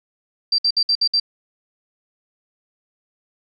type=tone bursts; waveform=sine; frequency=4699 Hz; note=D8; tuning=in tune; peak=-14 dBFS; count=6; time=0.52-1.199 s; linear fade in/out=5 ms; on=64 ms; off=59 ms; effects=none